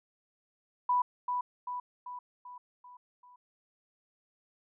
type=tone with echo; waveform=sine; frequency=987.8 Hz; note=B5; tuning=in tune; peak=-24 dBFS; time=0.89-1.02 s; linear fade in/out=5 ms; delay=390 ms; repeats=6; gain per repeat=-5 dB; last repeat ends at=3.36 s; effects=none